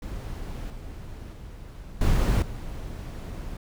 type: noise with level steps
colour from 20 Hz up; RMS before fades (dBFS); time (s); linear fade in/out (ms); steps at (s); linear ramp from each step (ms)
brown; -34 / -39 / -41 / -21 / -35; 0.02-3.57; 5; 0.7 / 1.33 / 2.01 / 2.42; 2
effects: none